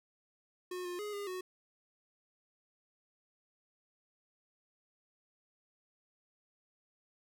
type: tone with pitch steps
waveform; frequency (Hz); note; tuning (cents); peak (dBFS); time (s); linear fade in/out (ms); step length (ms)
square; 362.5 / 355.2 / 417.1 / 406.1 / 368.5; F#4 / F4 / G#4 / G#4 / F#4; -35 / +29 / +7 / -39 / -7; -39; 0.71-1.41; 5; 140
effects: none